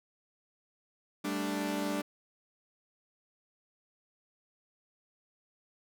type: chord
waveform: sawtooth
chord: G suspended second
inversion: none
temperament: equal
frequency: 196 / 220 / 293.7 Hz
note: G3 / A3 / D4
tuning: 0 / 0 / 0 cents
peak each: -33 / -35 / -30 dBFS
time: 1.24-2.02 s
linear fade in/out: 10 ms
effects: none